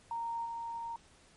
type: tone with level steps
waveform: sine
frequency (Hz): 927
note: A#5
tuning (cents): -10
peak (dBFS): -34 / -37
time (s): 0.11-0.96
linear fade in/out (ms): 2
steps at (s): 0.45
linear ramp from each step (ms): 10
effects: pink hiss -62 dBFS RMS until 1.36 s + MP3 48 kbps